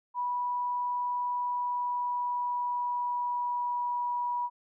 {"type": "tone with pitch glide", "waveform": "sine", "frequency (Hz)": [980, 971.5], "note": ["B5", "B5"], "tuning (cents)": [-14, -29], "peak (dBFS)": -28, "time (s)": [0.14, 4.5], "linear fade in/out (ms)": 50, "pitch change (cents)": -15, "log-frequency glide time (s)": [1.25, 4.02], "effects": []}